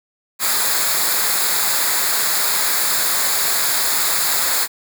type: noise with comb filter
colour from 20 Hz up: white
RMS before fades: -18 dBFS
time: 0.39-4.68 s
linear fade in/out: 50 ms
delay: 0.34 ms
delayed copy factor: -0.7
effects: none